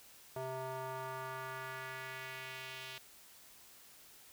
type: tone with band-pass filter sweep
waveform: square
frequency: 130.81 Hz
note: C3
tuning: in tune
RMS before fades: -44 dBFS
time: 0.36-2.98 s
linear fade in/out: 2 ms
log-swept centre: 680 to 3200 Hz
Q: 1.7
effects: white hiss -59 dBFS RMS until 4.32 s